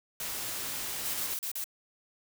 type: noise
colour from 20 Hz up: white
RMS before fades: -36 dBFS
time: 0.2-1.34 s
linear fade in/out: 2 ms
type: noise bursts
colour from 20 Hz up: blue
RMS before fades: -35 dBFS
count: 5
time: 1.05-1.642 s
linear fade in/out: 2 ms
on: 88 ms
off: 38 ms
effects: none